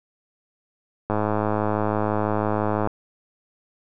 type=click train; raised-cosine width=1 ms; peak=-9 dBFS; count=189; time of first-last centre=1.1-2.874 s; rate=106 Hz; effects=none